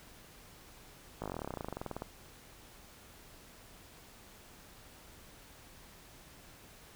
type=slowing click train; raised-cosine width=1 ms; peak=-24 dBFS; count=25; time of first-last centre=1.22-2.021 s; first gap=18 ms; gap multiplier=1.05; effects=pink hiss -56 dBFS RMS until 6.95 s